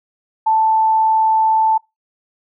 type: tone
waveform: sine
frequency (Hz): 881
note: A5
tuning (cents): +2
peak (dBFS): -11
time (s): 0.46-1.78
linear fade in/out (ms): 10
effects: noise-tail reverb RT60 0.2 s tail -24 dB re dry